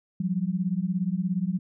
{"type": "beating tone pair", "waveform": "sine", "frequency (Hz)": [174.61, 191.61], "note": ["F3", "G3"], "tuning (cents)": [0, -39], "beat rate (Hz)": 17, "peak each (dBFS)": -27, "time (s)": [0.2, 1.59], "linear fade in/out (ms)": 5, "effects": []}